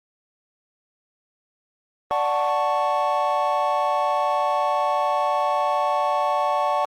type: chord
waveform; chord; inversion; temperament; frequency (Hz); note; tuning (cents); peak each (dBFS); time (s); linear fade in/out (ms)
triangle; D major seventh; none; equal; 587.3 / 740 / 880 / 1108.7; D5 / F#5 / A5 / C#6; 0 / 0 / 0 / 0; -23; 2.11-6.85; 0
effects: Opus 24 kbps